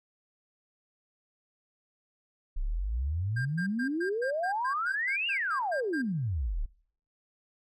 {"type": "exponential two-way sweep", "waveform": "sine", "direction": "up then down", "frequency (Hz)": [30.4, 2873, 30.4], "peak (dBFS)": -28, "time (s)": [2.56, 6.66], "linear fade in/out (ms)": 10, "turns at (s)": 5.28}
{"type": "tone bursts", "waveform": "triangle", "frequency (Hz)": 1599, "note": "G6", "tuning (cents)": 34, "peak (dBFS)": -31, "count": 13, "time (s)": [3.36, 6.022], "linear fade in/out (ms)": 10, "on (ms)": 94, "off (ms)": 120}
{"effects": ["noise-tail reverb RT60 0.6 s tail -22 dB re dry"]}